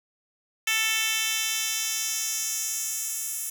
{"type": "tone with high-pass filter sweep", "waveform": "10% pulse", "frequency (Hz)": 441.6, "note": "A4", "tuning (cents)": 6, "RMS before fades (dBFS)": -28, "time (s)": [0.67, 3.5], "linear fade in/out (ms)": 5, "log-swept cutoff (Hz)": [2600, 9300], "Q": 1.4, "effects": []}